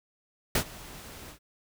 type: noise with ADSR envelope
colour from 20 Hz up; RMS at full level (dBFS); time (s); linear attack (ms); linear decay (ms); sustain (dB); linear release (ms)
pink; -23; 0.55-1.39; 4; 82; -22; 97
effects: none